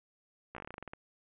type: slowing click train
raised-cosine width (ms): 0.5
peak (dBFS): -28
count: 13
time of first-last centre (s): 0.55-0.935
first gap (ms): 15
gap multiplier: 1.13
effects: resampled to 8000 Hz + 11-bit